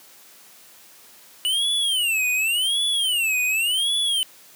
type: tone with vibrato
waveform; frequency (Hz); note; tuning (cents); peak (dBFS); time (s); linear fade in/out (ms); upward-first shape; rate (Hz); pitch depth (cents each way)
square; 2918; F#7; -25; -20; 1.45-4.23; 0; sine; 0.89; 280
effects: white hiss -49 dBFS RMS until 4.55 s + high-pass 150 Hz 12 dB/octave